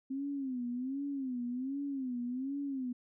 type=tone with vibrato; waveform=sine; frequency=261.6 Hz; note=C4; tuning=in tune; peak=-34 dBFS; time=0.1-2.93 s; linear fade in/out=10 ms; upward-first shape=sine; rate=1.3 Hz; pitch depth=140 cents each way; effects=none